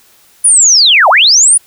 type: linear two-way sweep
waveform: sine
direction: down then up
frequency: 9956 to 570 to 9956 Hz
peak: -3 dBFS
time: 0.44-1.58 s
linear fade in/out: 10 ms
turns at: 1.09 s
effects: white hiss -46 dBFS RMS until 1.66 s